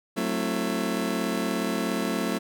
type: chord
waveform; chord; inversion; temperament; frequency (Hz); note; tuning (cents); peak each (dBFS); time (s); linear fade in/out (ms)
30% pulse; F# half-diminished seventh; none; just; 185 / 222 / 266.4 / 333; F#3 / A3 / C4 / E4; 0 / +16 / +31 / +18; -29 / -27 / -29 / -30; 0.16-2.39; 20
effects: none